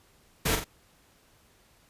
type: noise with echo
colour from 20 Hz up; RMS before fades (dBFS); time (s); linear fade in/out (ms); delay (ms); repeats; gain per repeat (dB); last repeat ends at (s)
pink; -26; 0.45-0.56; 10; 42; 2; -6; 0.644
effects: pink hiss -62 dBFS RMS until 1.89 s + resampled to 32000 Hz